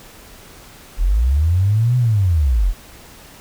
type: linear two-way sweep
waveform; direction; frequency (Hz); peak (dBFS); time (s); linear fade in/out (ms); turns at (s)
sine; up then down; 36.71 to 126.8 to 36.71; -12; 0.97-2.74; 50; 1.97
effects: pink hiss -42 dBFS RMS until 3.4 s